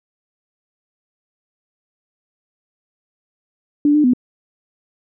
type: tone with pitch steps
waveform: sine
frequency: 292.5 / 299.9 / 249.3 Hz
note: D4 / D4 / B3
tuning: -7 / +36 / +16 cents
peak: -10 dBFS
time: 3.85-4.135 s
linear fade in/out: 2 ms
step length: 95 ms
effects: none